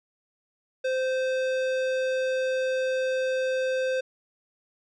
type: tone with tanh clipping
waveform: sine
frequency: 519 Hz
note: C5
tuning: 14 cents flat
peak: -26 dBFS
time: 0.84-4.01 s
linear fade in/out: 10 ms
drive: 17 dB
effects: none